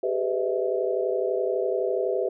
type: tone cluster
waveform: sine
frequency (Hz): 388.5 / 420.4 / 500 / 604 / 653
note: G4 / G#4 / B4 / D5 / E5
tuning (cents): -16 / +21 / +21 / +48 / -17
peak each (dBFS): -27 / -32 / -27 / -35 / -30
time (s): 0.03-2.29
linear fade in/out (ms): 5
effects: none